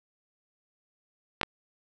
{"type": "clicks", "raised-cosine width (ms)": 0.3, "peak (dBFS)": -9, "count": 2, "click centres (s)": [1.413, 1.432], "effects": []}